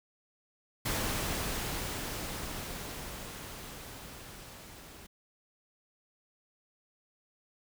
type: noise with level ramp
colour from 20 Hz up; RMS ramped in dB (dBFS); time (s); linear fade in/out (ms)
pink; -32 to -51; 0.85-5.07; 10
effects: none